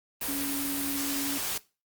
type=tone in noise; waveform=sine; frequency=280 Hz; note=C#4; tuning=18 cents sharp; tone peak=-32 dBFS; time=0.28-1.38 s; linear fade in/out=5 ms; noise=white; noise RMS=-32 dBFS; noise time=0.21-1.58 s; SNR=-3 dB; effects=noise-tail reverb RT60 0.3 s tail -20 dB re dry + Opus 32 kbps